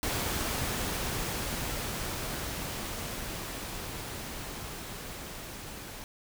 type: noise with level ramp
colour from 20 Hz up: pink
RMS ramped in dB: -31 to -43 dBFS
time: 0.03-6.04 s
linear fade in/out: 0 ms
effects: none